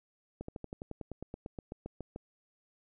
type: slowing click train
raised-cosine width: 2 ms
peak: -27 dBFS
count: 17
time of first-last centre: 0.41-2.161 s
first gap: 74 ms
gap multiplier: 1.05
effects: none